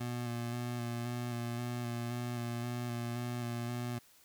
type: tone with vibrato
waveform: 25% pulse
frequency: 120.1 Hz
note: B2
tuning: 48 cents flat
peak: -32 dBFS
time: 0-3.99 s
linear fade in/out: 10 ms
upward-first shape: square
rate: 1.9 Hz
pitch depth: 19 cents each way
effects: white hiss -63 dBFS RMS until 4.24 s